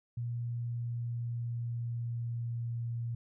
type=tone with pitch glide; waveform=sine; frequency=119.1 to 117.46 Hz; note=A#2 to A#2; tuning=+38 to +14 cents; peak=-33 dBFS; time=0.17-3.15 s; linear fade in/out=5 ms; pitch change=-24 cents; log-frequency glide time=0.3-2.83 s; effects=none